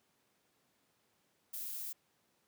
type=noise; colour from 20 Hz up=violet; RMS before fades=-42 dBFS; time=1.53-1.93 s; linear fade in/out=10 ms; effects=pink hiss -75 dBFS RMS until 2.47 s + high-pass 150 Hz 12 dB/octave